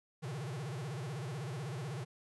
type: tone with vibrato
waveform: square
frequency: 136.6 Hz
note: C#3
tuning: 25 cents flat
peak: -39 dBFS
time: 0.22-2.05 s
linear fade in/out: 20 ms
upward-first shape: sine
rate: 16 Hz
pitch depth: 290 cents each way
effects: resampled to 24000 Hz + 12-bit